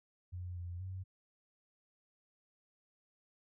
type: tone with pitch steps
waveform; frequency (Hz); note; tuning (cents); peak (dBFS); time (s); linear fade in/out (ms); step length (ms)
sine; 89.6 / 87.6 / 93.7; F2 / F2 / F#2; +45 / +6 / +22; -40; 0.32-1.04; 20; 240
effects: none